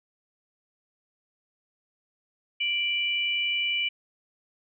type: tone pair together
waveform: sine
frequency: 2349 / 2960 Hz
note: D7 / F#7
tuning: 0 / 0 cents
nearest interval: major third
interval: 400 cents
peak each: -27 dBFS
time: 2.6-3.89 s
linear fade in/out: 10 ms
effects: none